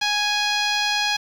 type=tone with low-pass filter; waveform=10% pulse; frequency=830.6 Hz; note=G#5; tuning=in tune; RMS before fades=-22 dBFS; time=0.01-1.17 s; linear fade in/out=10 ms; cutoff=5200 Hz; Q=1.3; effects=7-bit